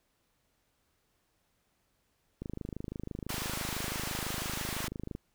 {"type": "click train", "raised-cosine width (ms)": 3, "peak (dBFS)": -25, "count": 72, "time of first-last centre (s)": [2.42, 5.151], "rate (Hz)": 26}
{"type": "high-pass noise", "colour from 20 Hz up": "pink", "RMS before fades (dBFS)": -38, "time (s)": [3.29, 4.88], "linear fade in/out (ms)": 5, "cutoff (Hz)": 740, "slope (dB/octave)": 12}
{"effects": ["pink hiss -75 dBFS RMS until 5.34 s"]}